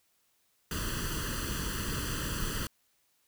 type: noise with comb filter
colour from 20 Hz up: pink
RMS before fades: -34 dBFS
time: 0.71-2.67 s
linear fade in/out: 2 ms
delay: 0.66 ms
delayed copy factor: +0.95
effects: white hiss -72 dBFS RMS until 3.27 s